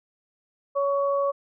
sine tone pair together, 560 / 1121.8 Hz, C#5 / C#6, +18 / +20 cents, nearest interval octave, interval 1202 cents, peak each -22 / -27 dBFS, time 0.75-1.32 s, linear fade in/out 20 ms, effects none

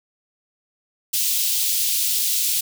white high-pass noise, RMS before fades -21 dBFS, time 1.13-2.61 s, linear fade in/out 10 ms, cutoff 3000 Hz, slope 24 dB/octave, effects none

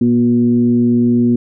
sine tone with frequency modulation, 240 Hz, B3, 49 cents flat, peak -9 dBFS, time 0.01-1.36 s, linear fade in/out 5 ms, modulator 122 Hz, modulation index 0.59, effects none

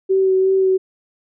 sine tone with vibrato, 380.3 Hz, F#4, 48 cents sharp, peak -12 dBFS, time 0.09-0.78 s, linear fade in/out 20 ms, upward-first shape sine, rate 2.8 Hz, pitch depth 16 cents each way, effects none

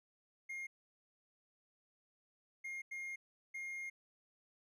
triangle tone bursts at uneven times, 2131 Hz, C7, 31 cents sharp, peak -40 dBFS, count 4, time 0.49-0.67 / 2.64-2.82 / 2.91-3.16 / 3.54-3.9 s, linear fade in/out 10 ms, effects none

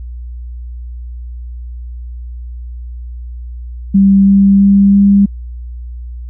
sine tone with pitch steps, 196 / 197.25 / 198.51 / 199.77 Hz, G3 / G3 / G3 / G3, 0 / +11 / +22 / +33 cents, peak -4 dBFS, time 3.94-5.26 s, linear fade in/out 10 ms, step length 330 ms, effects added 60 Hz sine -23 dBFS peak until 6.29 s

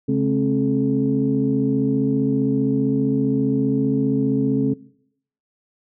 sine tone cluster, 137.2 / 212.9 / 268.1 / 430.6 Hz, C#3 / G#3 / C4 / A4, -17 / +43 / +42 / -37 cents, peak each -23 / -23 / -19 / -26 dBFS, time 0.08-4.74 s, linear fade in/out 10 ms, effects noise-tail reverb RT60 0.7 s tail -20 dB re dry + tanh soft clip ceiling -6 dBFS

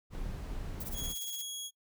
brown noise, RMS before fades -39 dBFS, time 0.1-1.15 s, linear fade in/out 50 ms
violet noise with tremolo, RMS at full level -40 dBFS, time 0.8-1.42 s, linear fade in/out 5 ms, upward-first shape sine, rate 17 Hz, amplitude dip 85%
20% pulse tone, 3322 Hz, G#7, in tune, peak -33 dBFS, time 0.93-1.71 s, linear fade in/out 50 ms
effects noise-tail reverb RT60 0.1 s tail -25 dB re dry

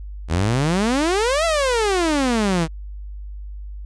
sawtooth exponential two-way sweep, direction up then down, 75.5 to 680 to 155.5 Hz, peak -13 dBFS, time 0.28-2.68 s, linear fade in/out 50 ms, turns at 1.45 s, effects added 50 Hz sine -30 dBFS peak until 3.85 s + resampled to 22050 Hz

